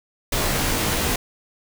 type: noise with comb filter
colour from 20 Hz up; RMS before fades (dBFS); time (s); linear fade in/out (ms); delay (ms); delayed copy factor
pink; -22; 0.32-1.16; 5; 18; -0.65
effects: none